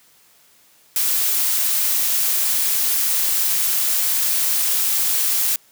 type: noise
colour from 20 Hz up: blue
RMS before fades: -19 dBFS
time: 0.96-5.56 s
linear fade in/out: 2 ms
effects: white hiss -54 dBFS RMS until 5.71 s + high-pass 80 Hz 12 dB/octave